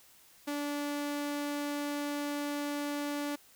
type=tone; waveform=sawtooth; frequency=290 Hz; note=D4; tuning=22 cents flat; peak=-29 dBFS; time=0.47-3.36 s; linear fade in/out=10 ms; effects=white hiss -60 dBFS RMS until 3.55 s